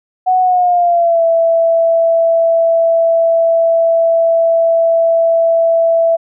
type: tone with pitch glide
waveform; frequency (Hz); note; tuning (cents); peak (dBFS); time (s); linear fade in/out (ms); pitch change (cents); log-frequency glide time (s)
sine; 740 to 663.1; F#5 to E5; 0 to +10; -8; 0.26-6.17; 20; -190; 0.41-1.23
effects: none